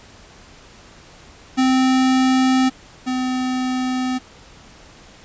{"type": "tone pair in turn", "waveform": "square", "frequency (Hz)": [259.8, 255.5], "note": ["C4", "C4"], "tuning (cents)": [-12, -41], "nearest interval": "unison", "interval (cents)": 29, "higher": "first", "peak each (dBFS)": [-14, -20], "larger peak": "first", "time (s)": [[1.57, 2.7], [3.06, 4.19]], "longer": "neither", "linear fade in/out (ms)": 20, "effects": ["pink hiss -45 dBFS RMS until 5.24 s", "resampled to 16000 Hz"]}